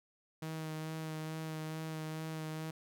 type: tone with vibrato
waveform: sawtooth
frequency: 157.9 Hz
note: D#3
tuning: 26 cents sharp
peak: -35 dBFS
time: 0.42-2.71 s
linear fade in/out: 5 ms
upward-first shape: sine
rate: 2.3 Hz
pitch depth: 16 cents each way
effects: none